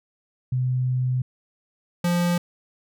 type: tone pair in turn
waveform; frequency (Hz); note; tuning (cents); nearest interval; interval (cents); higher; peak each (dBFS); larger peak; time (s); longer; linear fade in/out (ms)
sine / square; 127.2 / 174.53; C3 / F3; -48 / -1; perfect fourth; 547; second; -20; neither; 0.52-1.22 / 2.04-2.38; first; 5
effects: none